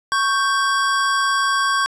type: tone pair together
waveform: square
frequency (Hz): 1108.7 / 1567.9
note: C#6 / G6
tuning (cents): 0 / 0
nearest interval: tritone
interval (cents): 600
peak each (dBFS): -19 / -21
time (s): 0.12-1.86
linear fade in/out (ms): 0
effects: resampled to 22050 Hz + 8-bit